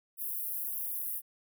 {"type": "high-pass noise", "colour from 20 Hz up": "pink", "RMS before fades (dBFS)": -36, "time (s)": [0.17, 1.22], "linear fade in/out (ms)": 50, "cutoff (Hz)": 11000, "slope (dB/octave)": 48, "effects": []}